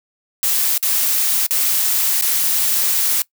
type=noise with dropouts; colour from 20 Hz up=blue; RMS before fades=-17 dBFS; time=0.43-3.22 s; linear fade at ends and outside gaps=1 ms; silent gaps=0.778-0.827 / 1.465-1.508 / 2.212-2.222 s; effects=noise-tail reverb RT60 0.1 s tail -21 dB re dry